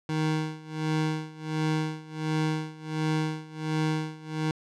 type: tone with tremolo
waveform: 25% pulse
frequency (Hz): 156.2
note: D#3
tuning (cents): +7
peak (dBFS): -20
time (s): 0.09-4.51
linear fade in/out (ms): 2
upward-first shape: sine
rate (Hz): 1.4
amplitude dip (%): 90
effects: low-pass 6000 Hz 12 dB/octave